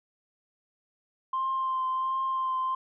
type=tone with vibrato; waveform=sine; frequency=1049 Hz; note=C6; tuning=4 cents sharp; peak=-25 dBFS; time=1.33-2.75 s; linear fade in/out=5 ms; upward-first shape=triangle; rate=1.4 Hz; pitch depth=19 cents each way; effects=tanh soft clip ceiling -22 dBFS